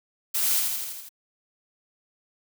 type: noise with echo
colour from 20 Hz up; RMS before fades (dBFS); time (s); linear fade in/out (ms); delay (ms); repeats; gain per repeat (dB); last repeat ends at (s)
blue; -25; 0.34-0.6; 10; 82; 6; -3; 1.092
effects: none